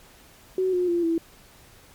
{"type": "tone with pitch steps", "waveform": "sine", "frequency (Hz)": [374.2, 359.2, 344.7, 330.9], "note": ["F#4", "F4", "F4", "E4"], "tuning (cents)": [20, 49, -23, 7], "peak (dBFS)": -20, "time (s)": [0.58, 1.18], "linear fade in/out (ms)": 2, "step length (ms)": 150, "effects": ["pink hiss -52 dBFS RMS until 1.94 s", "MP3 96 kbps"]}